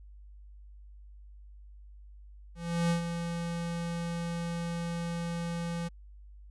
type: tone with ADSR envelope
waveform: square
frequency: 170 Hz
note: F3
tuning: 46 cents flat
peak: -25 dBFS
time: 2.55-5.89 s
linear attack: 350 ms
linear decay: 110 ms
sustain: -8 dB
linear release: 19 ms
effects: added 50 Hz sine -48 dBFS peak until 6.5 s + resampled to 24000 Hz